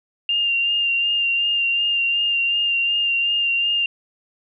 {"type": "tone with vibrato", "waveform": "sine", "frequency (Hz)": 2794, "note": "F7", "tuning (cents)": 0, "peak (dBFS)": -17, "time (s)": [0.29, 3.86], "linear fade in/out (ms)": 2, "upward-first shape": "sine", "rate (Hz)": 2.7, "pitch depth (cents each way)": 22, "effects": []}